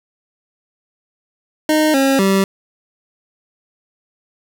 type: tone with pitch steps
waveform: 25% pulse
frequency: 308.6 / 270.8 / 194.1 Hz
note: D#4 / C#4 / G3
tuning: -14 / -40 / -17 cents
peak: -8 dBFS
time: 1.69-2.44 s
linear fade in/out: 2 ms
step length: 250 ms
effects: 8-bit